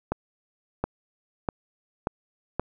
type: accelerating click train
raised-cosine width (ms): 1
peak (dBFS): -11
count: 5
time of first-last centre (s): 0.12-2.596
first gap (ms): 720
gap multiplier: 0.9
effects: none